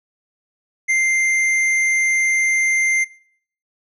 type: tone with tanh clipping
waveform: triangle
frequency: 2093 Hz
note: C7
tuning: in tune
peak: -16 dBFS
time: 0.88-3.05 s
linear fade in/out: 20 ms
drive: 16 dB
effects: noise-tail reverb RT60 0.6 s tail -22 dB re dry + low-pass 10000 Hz 12 dB/octave